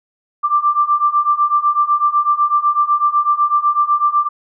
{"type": "beating tone pair", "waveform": "sine", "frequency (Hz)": [1174.7, 1182.7], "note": ["D6", "D6"], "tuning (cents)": [0, 12], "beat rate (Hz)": 8, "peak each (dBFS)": [-16, -14], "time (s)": [0.43, 4.29], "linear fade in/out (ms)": 20, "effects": []}